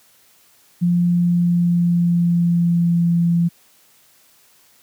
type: tone with pitch glide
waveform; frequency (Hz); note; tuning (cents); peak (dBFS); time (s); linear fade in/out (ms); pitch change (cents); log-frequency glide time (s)
sine; 174.61 to 170.52; F3 to F3; 0 to -41; -13; 0.81-3.49; 20; -41; 1.07-3.11
effects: white hiss -54 dBFS RMS until 4.82 s + high-pass 80 Hz 12 dB/octave